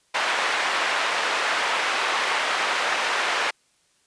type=band-pass noise; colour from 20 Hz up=white; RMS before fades=-24 dBFS; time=0.14-3.51 s; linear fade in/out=10 ms; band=640 to 2100 Hz; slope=12 dB/octave; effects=white hiss -64 dBFS RMS until 4.06 s + resampled to 22050 Hz